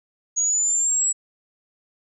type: linear sweep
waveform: sine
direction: up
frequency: 6660 to 7810 Hz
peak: -18 dBFS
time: 0.36-1.13 s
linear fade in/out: 20 ms
effects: none